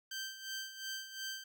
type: tone with tremolo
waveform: 15% pulse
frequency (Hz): 1561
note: G6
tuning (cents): -8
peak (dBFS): -32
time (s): 0.11-1.44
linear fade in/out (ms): 5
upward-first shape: sine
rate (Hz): 2.8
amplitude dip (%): 70
effects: none